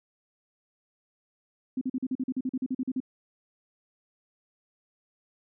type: tone bursts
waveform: sine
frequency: 258 Hz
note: C4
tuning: 24 cents flat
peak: -26 dBFS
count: 15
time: 1.77-3.003 s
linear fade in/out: 5 ms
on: 43 ms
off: 42 ms
effects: none